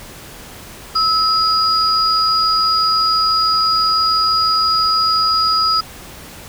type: tone pair together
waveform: sine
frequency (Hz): 1296 / 4893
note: E6 / D#8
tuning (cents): -30 / -30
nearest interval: octave + major seventh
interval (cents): 2300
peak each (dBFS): -15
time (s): 0.95-5.81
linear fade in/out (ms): 10
effects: pink hiss -36 dBFS RMS until 6.48 s